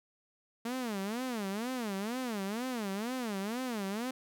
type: tone with vibrato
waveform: sawtooth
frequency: 223.5 Hz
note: A3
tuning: 27 cents sharp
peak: -30 dBFS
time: 0.65-4.11 s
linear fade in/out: 5 ms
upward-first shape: sine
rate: 2.1 Hz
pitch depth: 260 cents each way
effects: none